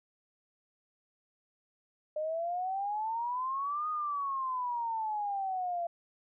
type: exponential two-way sweep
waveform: sine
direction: up then down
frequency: 605 to 1244.5 to 678 Hz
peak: -31 dBFS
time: 2.16-5.87 s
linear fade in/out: 5 ms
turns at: 3.89 s
effects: none